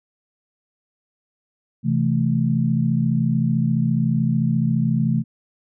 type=chord; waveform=sine; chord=A minor; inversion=first; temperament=equal; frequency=130.81 / 164.81 / 220 Hz; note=C3 / E3 / A3; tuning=0 / 0 / 0 cents; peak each=-21 dBFS; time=1.83-5.24 s; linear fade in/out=50 ms; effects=none